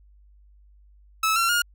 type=tone with pitch steps; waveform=sawtooth; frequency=1301 / 1361.7 / 1425.3 Hz; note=E6 / F6 / F6; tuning=-23 / -44 / +35 cents; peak=-16 dBFS; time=1.23-1.62 s; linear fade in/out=5 ms; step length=130 ms; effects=added 50 Hz sine -51 dBFS peak until 1.74 s